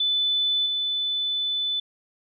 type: tone with level steps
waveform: sine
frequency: 3500 Hz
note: A7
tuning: 10 cents flat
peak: -20 / -23 dBFS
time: 0-1.8 s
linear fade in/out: 5 ms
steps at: 0.66 s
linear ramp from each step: 2 ms
effects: none